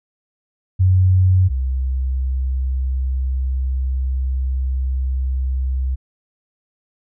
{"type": "tone pair in turn", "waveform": "sine", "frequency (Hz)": [92.5, 65.01], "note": ["F#2", "C2"], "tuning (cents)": [0, -11], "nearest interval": "tritone", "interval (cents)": 611, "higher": "first", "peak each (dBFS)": [-10, -17], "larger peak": "first", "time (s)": [[0.79, 1.49], [1.49, 5.96]], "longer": "second", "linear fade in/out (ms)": 20, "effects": []}